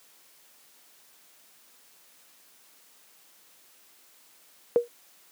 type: tone with exponential decay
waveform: sine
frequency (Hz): 476.8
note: A#4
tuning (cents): +39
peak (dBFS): -13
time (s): 4.76-4.88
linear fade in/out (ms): 0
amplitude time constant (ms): 26
effects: white hiss -58 dBFS RMS until 5.31 s + high-pass 200 Hz 12 dB/octave